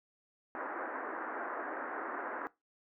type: band-pass noise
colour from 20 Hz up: white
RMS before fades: -40 dBFS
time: 0.55-2.47 s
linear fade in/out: 0 ms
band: 260 to 1700 Hz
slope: 48 dB/octave
effects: noise-tail reverb RT60 0.2 s tail -19 dB re dry